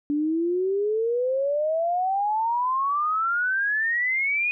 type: exponential sweep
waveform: sine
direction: up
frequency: 287.9 to 2489 Hz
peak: -21 dBFS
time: 0.1-4.51 s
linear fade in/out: 0 ms
effects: none